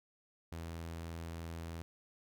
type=tone; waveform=sawtooth; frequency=83 Hz; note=E2; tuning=12 cents sharp; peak=-38 dBFS; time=0.52-1.82 s; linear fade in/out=0 ms; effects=none